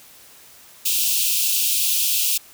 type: high-pass noise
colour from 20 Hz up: white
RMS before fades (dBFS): -20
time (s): 0.85-2.38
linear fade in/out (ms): 10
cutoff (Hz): 2500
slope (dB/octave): 96
effects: white hiss -47 dBFS RMS until 2.53 s